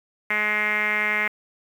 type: tone with low-pass filter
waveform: 5% pulse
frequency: 211.2 Hz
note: G#3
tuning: 29 cents sharp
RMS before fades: -23 dBFS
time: 0.3-1.28 s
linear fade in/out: 5 ms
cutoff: 2100 Hz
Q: 7.9
effects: 8-bit